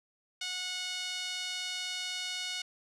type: tone with band-pass filter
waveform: 5% pulse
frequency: 732 Hz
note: F#5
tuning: 19 cents flat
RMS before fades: -37 dBFS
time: 0.41-2.62 s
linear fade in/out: 5 ms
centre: 3100 Hz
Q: 1.2
effects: none